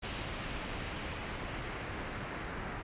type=noise with low-pass filter sweep; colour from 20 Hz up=pink; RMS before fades=-40 dBFS; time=0.02-2.83 s; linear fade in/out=20 ms; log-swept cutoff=3200 to 1800 Hz; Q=1.3; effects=resampled to 8000 Hz